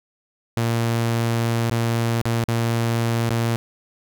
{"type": "tone with dropouts", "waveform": "sawtooth", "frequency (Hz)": 116, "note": "A#2", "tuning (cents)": -8, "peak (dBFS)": -15, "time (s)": [0.57, 3.56], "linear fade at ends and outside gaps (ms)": 0, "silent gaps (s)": [[1.699, 1.713], [2.216, 2.255], [2.441, 2.484], [3.293, 3.306]], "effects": []}